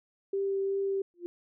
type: tone with vibrato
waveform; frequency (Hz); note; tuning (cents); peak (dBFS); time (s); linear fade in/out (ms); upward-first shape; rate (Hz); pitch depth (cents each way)
sine; 392; G4; 0; -27; 0.33-1.02; 5; triangle; 2.7; 10
type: tone with exponential growth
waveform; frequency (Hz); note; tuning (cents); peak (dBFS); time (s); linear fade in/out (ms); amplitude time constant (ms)
sine; 349.2; F4; 0; -30; 1.14-1.26; 0; 25
effects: none